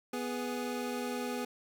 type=tone pair together; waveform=25% pulse; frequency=246.9 / 415.2 Hz; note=B3 / G#4; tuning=0 / 0 cents; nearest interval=major sixth; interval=900 cents; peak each=-32 / -35 dBFS; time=0.13-1.45 s; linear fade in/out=5 ms; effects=11-bit